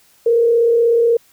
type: tone with frequency modulation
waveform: sine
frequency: 466.2 Hz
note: A#4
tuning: in tune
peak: -10 dBFS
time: 0.26-1.17 s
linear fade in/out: 5 ms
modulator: 36.4 Hz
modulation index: 0.37
effects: white hiss -53 dBFS RMS until 1.32 s